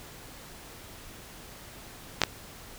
clicks, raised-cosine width 0.2 ms, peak -4 dBFS, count 2, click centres 2.217 / 2.236 s, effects pink hiss -47 dBFS RMS until 2.78 s

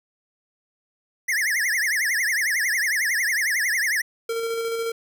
square tone with vibrato, 1888 Hz, A#6, 22 cents sharp, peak -21 dBFS, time 1.28-4.02 s, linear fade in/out 10 ms, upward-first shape triangle, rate 11 Hz, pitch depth 260 cents each way
square tone with tremolo, 458.1 Hz, A#4, 30 cents flat, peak -24 dBFS, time 4.29-4.92 s, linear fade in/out 5 ms, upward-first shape square, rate 14 Hz, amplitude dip 25%
effects none

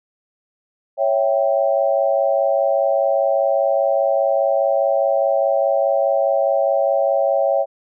sine chord, C# diminished, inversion none, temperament equal, 554.4 / 659.3 / 784 Hz, C#5 / E5 / G5, 0 / 0 / 0 cents, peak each -17 / -19 / -22 dBFS, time 0.97-7.66 s, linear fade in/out 50 ms, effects none

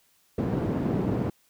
white band-pass noise, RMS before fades -27 dBFS, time 0.38-1.3 s, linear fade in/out 5 ms, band 100 to 280 Hz, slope 12 dB/octave, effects white hiss -65 dBFS RMS until 1.49 s

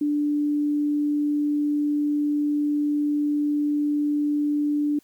sine tone, 294.1 Hz, D4, 3 cents sharp, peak -20 dBFS, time 0.01-4.99 s, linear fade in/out 5 ms, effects white hiss -61 dBFS RMS until 5.03 s

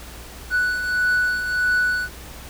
triangle beating tone pair, 1480 / 1481.6 Hz, F#6 / F#6, 0 / +2 cents, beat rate 1.6 Hz, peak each -25 / -17 dBFS, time 0.5-2.09 s, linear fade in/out 50 ms, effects added 60 Hz sine -40 dBFS peak until 2.49 s + pink hiss -40 dBFS RMS until 2.49 s

